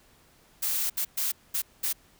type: noise bursts at uneven times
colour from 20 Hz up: blue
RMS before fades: -28 dBFS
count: 5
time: 0.62-0.9 / 0.97-1.05 / 1.17-1.32 / 1.54-1.62 / 1.83-1.93 s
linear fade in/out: 10 ms
effects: pink hiss -60 dBFS RMS until 2.19 s